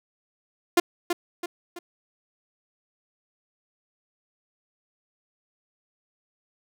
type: tone with echo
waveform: sawtooth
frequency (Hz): 349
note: F4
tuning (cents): -1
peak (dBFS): -11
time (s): 0.77-0.8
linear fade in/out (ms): 5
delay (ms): 330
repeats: 3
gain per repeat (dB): -7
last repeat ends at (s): 1.79
effects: none